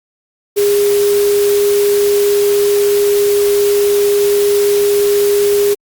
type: tone in noise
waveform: sine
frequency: 408.1 Hz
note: G#4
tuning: 30 cents flat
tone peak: -9 dBFS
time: 0.56-5.75 s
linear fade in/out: 20 ms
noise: white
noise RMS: -23 dBFS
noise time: 0.56-5.75 s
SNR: +11 dB
effects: Opus 48 kbps